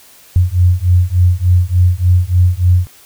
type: beating tone pair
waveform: sine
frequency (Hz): 88 / 91.4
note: F2 / F#2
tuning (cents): +14 / -21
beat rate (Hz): 3.4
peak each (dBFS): -11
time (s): 0.36-2.87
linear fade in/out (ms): 0
effects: white hiss -43 dBFS RMS until 3.05 s